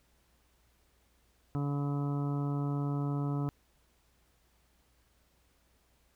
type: harmonic tone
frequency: 142.8 Hz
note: D3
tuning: 48 cents flat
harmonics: 1 / 2 / 3 / 4 / 5 / 6 / 7 / 8 / 9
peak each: -31 / -36 / -44 / -51 / -47 / -55 / -48 / -56 / -48 dBFS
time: 1.55-3.49 s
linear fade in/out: 0 ms
effects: added 60 Hz sine -70 dBFS peak until 6.15 s + pink hiss -71 dBFS RMS until 6.15 s